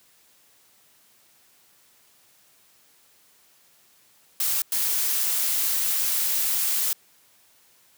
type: noise bursts at uneven times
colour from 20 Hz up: blue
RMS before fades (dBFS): -24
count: 2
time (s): 4.4-4.62 / 4.72-6.93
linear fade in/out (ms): 2
effects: white hiss -59 dBFS RMS until 7.97 s + high-pass 80 Hz 12 dB/octave